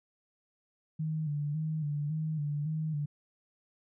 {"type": "tone with vibrato", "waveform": "sine", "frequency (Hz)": 151.6, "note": "D#3", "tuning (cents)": -45, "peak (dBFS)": -30, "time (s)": [0.99, 3.06], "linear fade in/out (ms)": 10, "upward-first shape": "square", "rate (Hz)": 1.8, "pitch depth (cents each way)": 58, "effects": []}